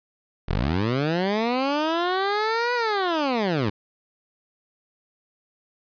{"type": "linear two-way sweep", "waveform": "15% pulse", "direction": "up then down", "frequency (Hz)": [34.53, 493.9, 94.7], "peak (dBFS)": -15, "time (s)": [0.48, 3.7], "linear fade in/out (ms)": 10, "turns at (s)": 2.74, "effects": ["resampled to 11025 Hz"]}